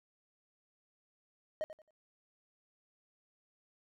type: tone with echo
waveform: triangle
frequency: 622.3 Hz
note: D#5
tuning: in tune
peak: -31 dBFS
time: 1.61-1.64 s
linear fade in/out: 0 ms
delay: 89 ms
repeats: 3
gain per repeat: -12 dB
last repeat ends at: 1.907 s
effects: none